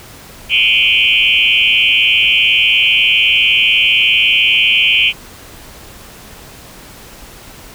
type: tone with frequency modulation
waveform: sine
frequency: 2734 Hz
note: F7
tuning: 37 cents flat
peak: -8 dBFS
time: 0.49-5.13 s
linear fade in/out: 50 ms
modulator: 112 Hz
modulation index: 3.8
effects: pink hiss -36 dBFS RMS until 7.74 s